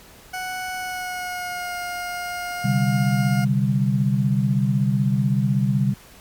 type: tone with pitch glide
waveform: 20% pulse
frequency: 740 to 710.7 Hz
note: F#5 to F5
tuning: 0 to +30 cents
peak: -22 dBFS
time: 0.33-3.45 s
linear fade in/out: 10 ms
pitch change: -70 cents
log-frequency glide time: 0.75-1.77 s
type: chord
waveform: sine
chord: C suspended second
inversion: none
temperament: equal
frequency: 130.81 / 146.83 / 196 Hz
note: C3 / D3 / G3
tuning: 0 / 0 / 0 cents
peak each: -20 / -23 / -21 dBFS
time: 2.64-5.94 s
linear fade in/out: 10 ms
effects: pink hiss -47 dBFS RMS until 6.2 s + MP3 96 kbps